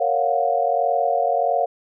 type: chord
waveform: sine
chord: Gb major seventh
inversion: first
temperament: equal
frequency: 466.2 / 554.4 / 698.5 / 740 Hz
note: Bb4 / Db5 / F5 / Gb5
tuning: 0 / 0 / 0 / 0 cents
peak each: -26 / -23 / -20 / -24 dBFS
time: 0-1.66 s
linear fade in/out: 10 ms
effects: none